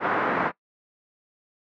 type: low-pass noise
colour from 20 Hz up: white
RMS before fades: -24 dBFS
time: 0-0.52 s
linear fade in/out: 50 ms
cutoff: 1600 Hz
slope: 24 dB/octave
effects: noise-tail reverb RT60 0.1 s tail -20 dB re dry + high-pass 200 Hz 12 dB/octave